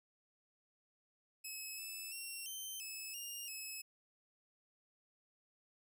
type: tone with pitch steps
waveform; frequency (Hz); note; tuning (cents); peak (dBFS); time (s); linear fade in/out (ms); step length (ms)
10% pulse; 2577 / 2617 / 2733 / 3099 / 2596 / 2819 / 2584; E7 / E7 / F7 / G7 / E7 / F7 / E7; -40 / -13 / -38 / -21 / -27 / +16 / -35; -36; 1.44-3.82; 10; 340
effects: none